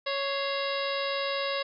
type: harmonic tone with a mistuned harmonic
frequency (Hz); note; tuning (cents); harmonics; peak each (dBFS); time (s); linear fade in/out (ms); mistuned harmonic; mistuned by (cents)
554.4; C#5; 0; 1 / 2 / 3 / 4 / 5 / 6 / 7 / 8 / 9; -31 / -35 / -39 / -38 / -38 / -42 / -37 / -43 / -41; 0.06-1.63; 10; 4; -100
effects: none